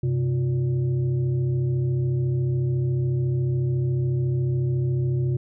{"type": "tone with frequency modulation", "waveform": "sine", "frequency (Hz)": 130, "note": "C3", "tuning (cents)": -11, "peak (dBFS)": -20, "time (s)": [0.03, 5.37], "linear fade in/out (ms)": 5, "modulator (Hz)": 226, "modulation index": 0.56, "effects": []}